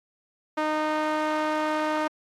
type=tone with band-pass filter; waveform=sawtooth; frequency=307.7 Hz; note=D#4; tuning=19 cents flat; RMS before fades=-26 dBFS; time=0.57-2.08 s; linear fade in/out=10 ms; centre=1000 Hz; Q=1; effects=AAC 64 kbps